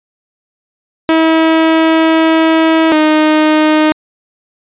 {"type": "tone pair in turn", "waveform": "sawtooth", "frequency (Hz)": [322.3, 308.6], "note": ["E4", "D#4"], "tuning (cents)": [-39, -14], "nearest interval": "minor second", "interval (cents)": 75, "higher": "first", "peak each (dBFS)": -3, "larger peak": "neither", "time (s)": [[1.09, 2.92], [2.92, 3.92]], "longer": "first", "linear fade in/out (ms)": 0, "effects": ["resampled to 8000 Hz"]}